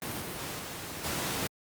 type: noise with level steps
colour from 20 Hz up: pink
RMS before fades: -35 / -37 / -39 / -32 dBFS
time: 0.02-1.47 s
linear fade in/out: 2 ms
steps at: 0.2 / 0.59 / 1.04 s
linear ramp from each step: 5 ms
effects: high-pass 100 Hz 12 dB/octave + Opus 32 kbps